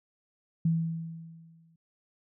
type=tone with exponential decay; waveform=sine; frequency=164.2 Hz; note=E3; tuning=6 cents flat; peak=-21 dBFS; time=0.65-1.76 s; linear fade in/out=5 ms; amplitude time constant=240 ms; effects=none